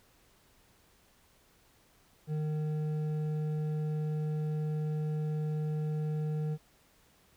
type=tone with hard clipping; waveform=sine; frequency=153.1 Hz; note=D#3; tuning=28 cents flat; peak=-32 dBFS; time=2.27-6.58 s; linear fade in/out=50 ms; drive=7 dB; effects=pink hiss -65 dBFS RMS until 7.36 s